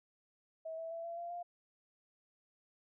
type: tone with pitch steps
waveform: sine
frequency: 645 / 655.5 / 666.2 / 677.1 / 688.1 / 699.3 Hz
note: E5 / E5 / E5 / E5 / F5 / F5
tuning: -38 / -10 / +18 / +46 / -26 / +2 cents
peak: -40 dBFS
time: 0.65-1.43 s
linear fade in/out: 10 ms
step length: 130 ms
effects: none